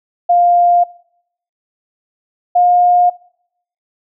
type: tone pair in turn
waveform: sine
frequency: 701 / 711.6 Hz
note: F5 / F5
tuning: +6 / +32 cents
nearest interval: unison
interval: 26 cents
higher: second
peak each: -7 dBFS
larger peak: neither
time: 0.29-0.84 / 2.55-3.1 s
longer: neither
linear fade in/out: 10 ms
effects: noise-tail reverb RT60 0.7 s tail -22 dB re dry